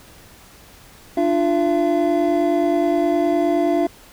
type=tone cluster; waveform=triangle; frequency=298.4 / 348 / 678 Hz; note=D4 / F4 / E5; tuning=+28 / -6 / +49 cents; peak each=-18 dBFS; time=1.17-3.87 s; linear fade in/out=5 ms; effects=pink hiss -46 dBFS RMS until 4.12 s